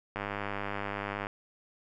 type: click train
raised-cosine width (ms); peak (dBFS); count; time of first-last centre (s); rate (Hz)
0.5; -19; 113; 0.16-1.269; 101
effects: none